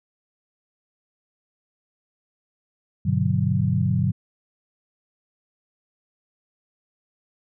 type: chord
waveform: sine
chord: G major seventh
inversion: none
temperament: equal with one note detuned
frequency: 99.54 / 123.47 / 146.83 / 185 Hz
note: G2 / B2 / D3 / F#3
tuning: +27 / 0 / 0 / 0 cents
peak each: -24 dBFS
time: 3.05-4.12 s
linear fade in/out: 10 ms
effects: none